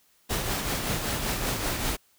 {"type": "noise with tremolo", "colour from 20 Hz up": "pink", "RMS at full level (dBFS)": -27, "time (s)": [0.29, 1.97], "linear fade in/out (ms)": 20, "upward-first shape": "triangle", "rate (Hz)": 5.2, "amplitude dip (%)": 45, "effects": ["white hiss -64 dBFS RMS until 2.18 s"]}